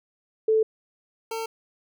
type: tone pair in turn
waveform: sine / 25% pulse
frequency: 439 / 450 Hz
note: A4 / A4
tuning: -4 / +39 cents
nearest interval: unison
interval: 43 cents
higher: second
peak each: -17 / -25 dBFS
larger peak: first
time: 0.48-0.63 / 1.31-1.46 s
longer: neither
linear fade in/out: 5 ms
effects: none